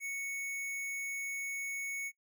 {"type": "tone", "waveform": "square", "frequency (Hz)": 2217, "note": "C#7", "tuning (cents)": 0, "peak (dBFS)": -37, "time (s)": [0, 2.12], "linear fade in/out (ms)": 50, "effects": ["noise-tail reverb RT60 0.1 s tail -23 dB re dry"]}